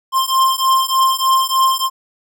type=beating tone pair; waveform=square; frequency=1052 / 1055.3 Hz; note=C6 / C6; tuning=+9 / +14 cents; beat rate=3.3 Hz; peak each=-16 / -16 dBFS; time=0.12-1.9 s; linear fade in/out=50 ms; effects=none